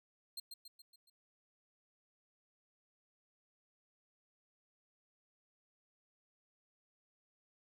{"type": "tone with echo", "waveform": "sawtooth", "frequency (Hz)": 4186, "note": "C8", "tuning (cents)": 0, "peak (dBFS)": -39, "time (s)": [0.37, 0.4], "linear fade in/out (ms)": 5, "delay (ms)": 140, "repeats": 5, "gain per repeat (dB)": -5, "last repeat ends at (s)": 1.1, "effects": []}